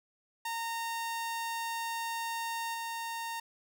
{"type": "tone with level steps", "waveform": "sawtooth", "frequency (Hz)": 920, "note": "A#5", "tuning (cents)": -23, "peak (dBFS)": [-30, -32], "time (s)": [0.45, 3.4], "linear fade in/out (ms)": 5, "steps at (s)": 2.74, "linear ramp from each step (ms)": 5, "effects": []}